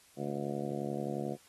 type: harmonic tone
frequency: 71.4 Hz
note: D2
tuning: 48 cents flat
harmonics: 2 / 3 / 4 / 5 / 6 / 7 / 8 / 9 / 10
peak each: -41 / -39 / -43 / -40 / -47 / -42 / -47 / -45 / -45 dBFS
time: 0.16-1.37 s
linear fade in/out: 50 ms
effects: white hiss -62 dBFS RMS until 1.48 s + AAC 32 kbps